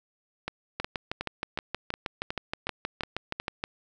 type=two click trains; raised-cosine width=0.3 ms; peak=-14 / -15 dBFS; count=19 / 9; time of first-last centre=0.8-3.639 / 0.48-3.4 s; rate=6.34 / 2.74 Hz; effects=none